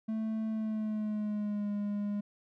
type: tone with pitch glide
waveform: triangle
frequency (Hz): 220 to 205.3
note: A3 to G#3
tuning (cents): 0 to -20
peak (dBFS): -29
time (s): 0.08-2.21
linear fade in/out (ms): 10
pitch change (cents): -120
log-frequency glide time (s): 0.49-1.7
effects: none